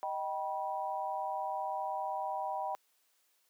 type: chord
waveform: sine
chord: Eb augmented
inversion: none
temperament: just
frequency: 622.3 / 777.8 / 972.3 Hz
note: Eb5 / G5 / B5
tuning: 0 / -14 / -27 cents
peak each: -40 / -36 / -38 dBFS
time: 0.03-2.75 s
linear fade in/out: 0 ms
effects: white hiss -73 dBFS RMS until 3.49 s + high-pass 400 Hz 12 dB/octave